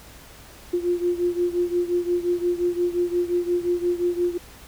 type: beating tone pair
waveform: sine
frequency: 350 / 355.7 Hz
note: F4 / F4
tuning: +4 / +32 cents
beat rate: 5.7 Hz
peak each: -22 / -25 dBFS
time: 0.73-4.38 s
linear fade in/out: 10 ms
effects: added 60 Hz sine -51 dBFS peak until 4.67 s + pink hiss -46 dBFS RMS until 4.67 s